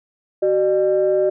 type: tone pair together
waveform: sine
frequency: 377.6 / 603.6 Hz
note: F#4 / D5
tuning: +35 / +47 cents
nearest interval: minor sixth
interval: 812 cents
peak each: -16 dBFS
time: 0.42-1.3 s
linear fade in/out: 10 ms
effects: tanh soft clip ceiling -8 dBFS